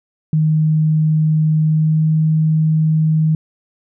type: tone with pitch glide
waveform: sine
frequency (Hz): 155.8 to 157.16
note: D#3 to D#3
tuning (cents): +3 to +18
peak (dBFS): -11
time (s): 0.33-3.35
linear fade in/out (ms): 2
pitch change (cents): +15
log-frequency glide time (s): 1.64-2.1
effects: none